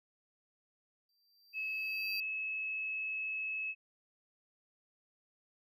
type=tone with exponential growth; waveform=square; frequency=4699 Hz; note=D8; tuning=in tune; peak=-37 dBFS; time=1.09-2.2 s; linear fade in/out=2 ms; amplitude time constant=240 ms
type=tone; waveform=sine; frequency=2587 Hz; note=E7; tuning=33 cents flat; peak=-35 dBFS; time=1.53-3.75 s; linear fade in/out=50 ms
effects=none